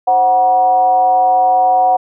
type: tone with frequency modulation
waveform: sine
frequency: 741 Hz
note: F#5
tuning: 2 cents sharp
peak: -8 dBFS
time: 0.07-1.97 s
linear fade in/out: 10 ms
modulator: 214 Hz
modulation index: 0.48
effects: none